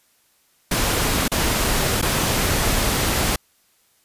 pink noise with dropouts, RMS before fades -20 dBFS, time 0.71-3.36 s, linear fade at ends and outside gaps 5 ms, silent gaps 1.281-1.316 / 2.015-2.024 s, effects white hiss -61 dBFS RMS until 4.04 s + resampled to 32000 Hz

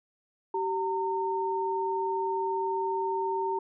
sine tone pair together, 384.6 / 914.7 Hz, G4 / A#5, -33 / -33 cents, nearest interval octave + minor third, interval 1500 cents, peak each -30 / -29 dBFS, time 0.54-3.59 s, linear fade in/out 5 ms, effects none

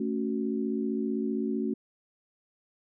sine chord, F# minor, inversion first, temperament just, 222 / 277.5 / 370 Hz, A3 / C#4 / F#4, +16 / +2 / 0 cents, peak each -30 / -32 / -33 dBFS, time 0-1.74 s, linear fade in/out 5 ms, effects none

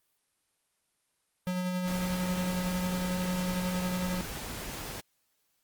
square tone with tremolo, 181.7 Hz, F#3, 31 cents flat, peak -29 dBFS, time 1.47-4.21 s, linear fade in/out 0 ms, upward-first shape sine, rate 11 Hz, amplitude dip 30%
pink noise, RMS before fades -39 dBFS, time 1.87-5.01 s, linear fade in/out 10 ms
effects white hiss -75 dBFS RMS until 5.63 s + Opus 32 kbps

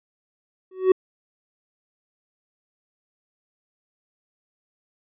triangle tone with exponential growth, 374.3 Hz, F#4, 20 cents sharp, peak -7 dBFS, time 0.71-0.92 s, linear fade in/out 5 ms, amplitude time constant 45 ms, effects resampled to 8000 Hz

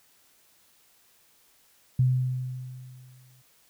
sine tone with exponential decay, 127.6 Hz, C3, 43 cents flat, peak -17 dBFS, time 1.99-3.42 s, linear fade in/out 5 ms, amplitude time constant 310 ms, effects white hiss -62 dBFS RMS until 3.69 s

